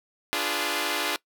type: chord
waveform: 5% pulse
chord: D diminished seventh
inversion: none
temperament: equal with one note detuned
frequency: 293.7 / 347.2 / 415.3 / 493.9 Hz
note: D4 / F4 / Ab4 / Cb5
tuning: 0 / -10 / 0 / 0 cents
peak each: -19 / -19 / -20 / -23 dBFS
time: 0.33-1.16 s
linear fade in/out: 0 ms
effects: noise-tail reverb RT60 0.1 s tail -21 dB re dry